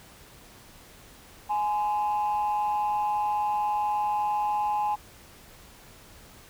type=tone pair together; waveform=sine; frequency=837.6 / 1029 Hz; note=G#5 / C6; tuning=+15 / -29 cents; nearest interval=major third; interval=356 cents; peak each=-23 / -31 dBFS; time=1.49-4.96 s; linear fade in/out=20 ms; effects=tanh soft clip ceiling -20 dBFS + pink hiss -51 dBFS RMS until 6.49 s